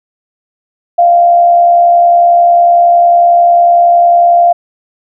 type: tone with frequency modulation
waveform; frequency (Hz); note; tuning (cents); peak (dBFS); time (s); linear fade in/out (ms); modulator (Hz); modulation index
sine; 694; F5; -11; -3; 0.98-4.53; 10; 71; 0.28
effects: none